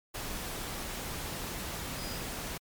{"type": "tone in noise", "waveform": "sine", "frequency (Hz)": 4940, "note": "D#8", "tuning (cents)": -13, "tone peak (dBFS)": -45, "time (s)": [1.98, 2.18], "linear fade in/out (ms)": 10, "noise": "pink", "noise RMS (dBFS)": -38, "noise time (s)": [0.14, 2.58], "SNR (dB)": -10, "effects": ["MP3 96 kbps"]}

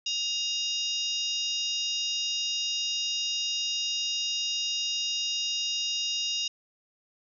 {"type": "harmonic tone with a mistuned harmonic", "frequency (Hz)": 940, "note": "A#5", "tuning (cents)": 14, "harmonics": [3, 4, 5, 6, 7], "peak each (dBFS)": [-31, -33, -35, -37, -38], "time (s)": [0.06, 6.48], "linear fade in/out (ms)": 5, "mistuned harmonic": 5, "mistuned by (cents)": 98, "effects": []}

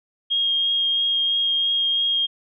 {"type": "tone with vibrato", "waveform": "sine", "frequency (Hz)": 3245, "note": "G#7", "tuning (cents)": -41, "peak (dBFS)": -18, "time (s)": [0.3, 2.27], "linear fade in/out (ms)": 20, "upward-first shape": "triangle", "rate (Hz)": 3, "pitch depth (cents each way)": 11, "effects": []}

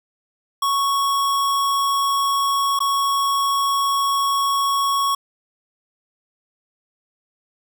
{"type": "tone with dropouts", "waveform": "square", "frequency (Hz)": 1108.7, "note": "C#6", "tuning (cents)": 0, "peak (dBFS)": -18, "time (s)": [0.62, 5.15], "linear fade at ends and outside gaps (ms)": 5, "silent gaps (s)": [2.791, 2.803], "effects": []}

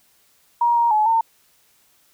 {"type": "tone with pitch steps", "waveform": "sine", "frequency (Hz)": [947, 939, 854, 907], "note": ["A#5", "A#5", "G#5", "A#5"], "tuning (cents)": [27, 12, 48, -48], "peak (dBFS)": -14, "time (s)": [0.61, 1.21], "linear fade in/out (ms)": 5, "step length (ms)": 150, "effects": ["white hiss -59 dBFS RMS until 2.13 s"]}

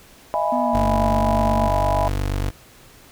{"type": "chord", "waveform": "sine", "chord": "E major seventh", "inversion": "third", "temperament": "equal with one note detuned", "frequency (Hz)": [622.3, 672.3, 830.6, 987.8], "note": ["D#5", "E5", "G#5", "B5"], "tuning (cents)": [0, 34, 0, 0], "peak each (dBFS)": -24, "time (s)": [0.34, 2.08], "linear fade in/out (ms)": 0}
{"type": "tone with pitch glide", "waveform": "triangle", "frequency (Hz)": [246.9, 225.1], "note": ["B3", "A3"], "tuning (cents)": [0, 40], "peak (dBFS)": -21, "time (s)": [0.52, 1.68], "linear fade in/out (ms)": 5, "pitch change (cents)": -160, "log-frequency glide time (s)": [0.62, 0.85]}
{"type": "tone", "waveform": "25% pulse", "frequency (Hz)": 48.52, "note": "G1", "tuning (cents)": -17, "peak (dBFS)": -17, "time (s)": [0.73, 2.51], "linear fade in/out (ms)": 20}
{"effects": ["pink hiss -48 dBFS RMS until 3.11 s"]}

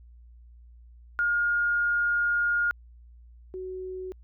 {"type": "tone pair in turn", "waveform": "sine", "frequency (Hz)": [1422, 372.1], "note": ["F6", "F#4"], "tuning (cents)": [31, 10], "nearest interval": "octave + major seventh", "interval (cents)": 2321, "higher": "first", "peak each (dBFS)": [-22, -33], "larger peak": "first", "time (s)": [[1.19, 2.71], [3.54, 4.12]], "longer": "first", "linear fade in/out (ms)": 0, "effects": ["added 59 Hz sine -48 dBFS peak until 4.23 s"]}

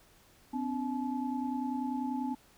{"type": "tone cluster", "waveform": "sine", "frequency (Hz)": [254.9, 285.1, 861], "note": ["C4", "C#4", "A5"], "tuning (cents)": [-45, 49, -38], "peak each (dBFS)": [-33, -38, -38], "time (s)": [0.53, 2.35], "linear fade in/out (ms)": 10, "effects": ["pink hiss -62 dBFS RMS until 2.57 s"]}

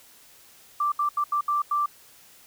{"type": "tone bursts at uneven times", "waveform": "sine", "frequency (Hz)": 1174.7, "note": "D6", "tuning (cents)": 0, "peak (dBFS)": -21, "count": 6, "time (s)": [[0.8, 0.92], [0.99, 1.09], [1.17, 1.24], [1.32, 1.41], [1.48, 1.62], [1.71, 1.86]], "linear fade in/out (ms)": 5, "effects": ["white hiss -53 dBFS RMS until 2.46 s"]}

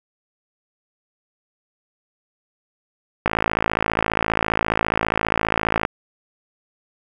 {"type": "click train", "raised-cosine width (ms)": 0.5, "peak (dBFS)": -3, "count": 143, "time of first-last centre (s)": [3.26, 5.851], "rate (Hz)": 54.8, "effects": ["7-bit"]}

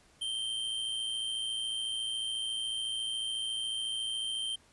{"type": "tone with amplitude modulation", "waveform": "square", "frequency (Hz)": 3136, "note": "G7", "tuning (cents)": 0, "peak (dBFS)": -31, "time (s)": [0.21, 4.56], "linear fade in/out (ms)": 10, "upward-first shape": "sine", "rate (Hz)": 114, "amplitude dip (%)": 45, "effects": ["pink hiss -63 dBFS RMS until 4.72 s", "resampled to 24000 Hz"]}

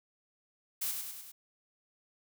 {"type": "noise with echo", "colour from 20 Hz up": "blue", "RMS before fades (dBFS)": -34, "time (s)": [0.81, 0.92], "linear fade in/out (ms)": 10, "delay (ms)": 100, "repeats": 4, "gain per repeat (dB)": -4, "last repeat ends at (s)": 1.32, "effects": []}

